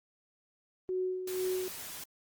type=tone with tremolo; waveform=sine; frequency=370 Hz; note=F#4; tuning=in tune; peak=-29 dBFS; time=0.89-1.68 s; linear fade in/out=0 ms; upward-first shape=sine; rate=2.1 Hz; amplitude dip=55%
type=noise; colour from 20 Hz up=white; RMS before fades=-43 dBFS; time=1.27-2.04 s; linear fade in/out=5 ms
effects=Opus 24 kbps